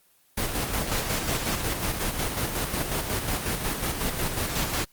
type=noise with tremolo; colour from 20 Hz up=pink; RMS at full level=-26 dBFS; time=0.37-4.85 s; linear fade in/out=10 ms; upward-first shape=square; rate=5.5 Hz; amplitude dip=40%; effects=white hiss -62 dBFS RMS until 4.92 s + Opus 24 kbps